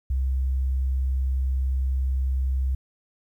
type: tone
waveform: sine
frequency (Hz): 65.5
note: C2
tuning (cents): +2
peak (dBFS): -21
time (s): 0.1-2.75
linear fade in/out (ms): 5
effects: 10-bit